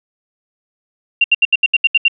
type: tone bursts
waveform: sine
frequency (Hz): 2767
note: F7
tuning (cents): -17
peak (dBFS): -7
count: 9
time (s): 1.21-2.082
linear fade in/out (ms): 5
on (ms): 32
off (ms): 73
effects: none

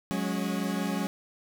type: chord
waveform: 40% pulse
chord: F# suspended second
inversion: none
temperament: equal with one note detuned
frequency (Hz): 182.24 / 207.7 / 277.2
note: F#3 / G#3 / C#4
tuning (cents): -26 / 0 / 0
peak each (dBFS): -31 / -31 / -33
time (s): 0.11-1.07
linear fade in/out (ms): 0
effects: none

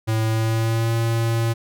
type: tone with pitch glide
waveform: square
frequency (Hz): 110.9 to 114.81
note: A2 to A#2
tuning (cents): +14 to -26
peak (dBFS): -19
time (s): 0.07-1.54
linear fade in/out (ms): 20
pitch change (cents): +60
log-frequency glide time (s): 0.26-0.94
effects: none

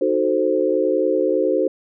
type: chord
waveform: sine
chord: D# diminished seventh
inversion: none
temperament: equal with one note detuned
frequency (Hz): 308.4 / 370 / 440 / 523.3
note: D#4 / F#4 / A4 / C5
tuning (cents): -15 / 0 / 0 / 0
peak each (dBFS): -23 / -21 / -22 / -20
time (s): 0.01-1.68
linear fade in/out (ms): 5
effects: none

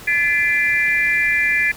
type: tone cluster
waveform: sine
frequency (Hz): 1724 / 2030 / 2377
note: A6 / B6 / D7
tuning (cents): -36 / +47 / +20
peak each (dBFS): -19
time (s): 0.07-1.72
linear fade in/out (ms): 10
effects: pink hiss -38 dBFS RMS until 1.76 s

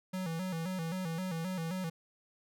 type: tone with vibrato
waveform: square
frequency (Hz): 174.61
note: F3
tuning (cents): 0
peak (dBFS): -35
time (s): 0.13-1.9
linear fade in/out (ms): 10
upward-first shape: square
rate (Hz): 3.8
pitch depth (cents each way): 110
effects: none

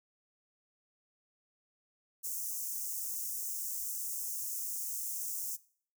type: high-pass noise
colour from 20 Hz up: white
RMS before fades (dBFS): -38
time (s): 2.23-5.57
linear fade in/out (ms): 20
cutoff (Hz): 5900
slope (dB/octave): 48
effects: noise-tail reverb RT60 0.5 s tail -20 dB re dry

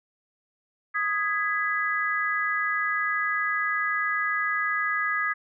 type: chord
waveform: sine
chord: G# minor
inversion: second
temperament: just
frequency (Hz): 1245.9 / 1661.2 / 1993.5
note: D#6 / G#6 / B6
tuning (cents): +2 / 0 / +16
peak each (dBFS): -28 / -27 / -29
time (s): 0.94-5.34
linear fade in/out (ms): 20
effects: none

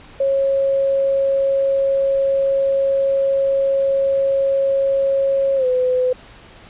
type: tone with pitch glide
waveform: sine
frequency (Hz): 546 to 506.5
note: C#5 to B4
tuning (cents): -26 to +44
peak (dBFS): -14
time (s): 0.2-6.13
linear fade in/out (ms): 5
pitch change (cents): -130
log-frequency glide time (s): 5.56-5.66
effects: pink hiss -43 dBFS RMS until 6.69 s + resampled to 8000 Hz

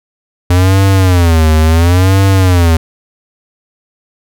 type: tone with vibrato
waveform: square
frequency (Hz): 87.31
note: F2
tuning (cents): 0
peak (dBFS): -6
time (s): 0.5-2.77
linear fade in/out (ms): 5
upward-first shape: sine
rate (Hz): 0.72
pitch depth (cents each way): 190
effects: none

